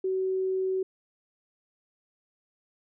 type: tone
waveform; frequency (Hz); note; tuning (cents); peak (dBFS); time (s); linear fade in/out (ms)
sine; 377.3; F#4; +34; -25; 0.04-0.83; 5
effects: none